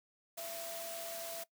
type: tone in noise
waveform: sine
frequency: 670 Hz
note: E5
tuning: 28 cents sharp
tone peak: -44 dBFS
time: 0.37-1.44 s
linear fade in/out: 10 ms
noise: white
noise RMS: -45 dBFS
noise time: 0.37-1.44 s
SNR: -2 dB
effects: noise-tail reverb RT60 0.1 s tail -20 dB re dry + high-pass 200 Hz 12 dB/octave